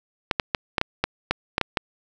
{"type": "clicks", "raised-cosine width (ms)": 0.3, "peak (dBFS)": -4, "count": 10, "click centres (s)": [0.312, 0.398, 0.548, 0.782, 0.814, 1.04, 1.31, 1.581, 1.613, 1.772], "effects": []}